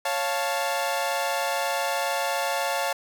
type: chord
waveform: sawtooth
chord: Db augmented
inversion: none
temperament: equal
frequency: 554.4 / 698.5 / 880 Hz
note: Db5 / F5 / A5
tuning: 0 / 0 / 0 cents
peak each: -25 dBFS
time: 0.05-2.93 s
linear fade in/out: 5 ms
effects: none